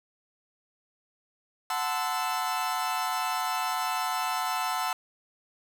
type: chord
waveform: 40% pulse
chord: F# half-diminished seventh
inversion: none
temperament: equal with one note detuned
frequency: 740 / 880 / 1027.9 / 1318.5 Hz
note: F#5 / A5 / C6 / E6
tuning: 0 / 0 / -31 / 0 cents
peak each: -32 / -32 / -33 / -32 dBFS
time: 1.7-4.93 s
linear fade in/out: 2 ms
effects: none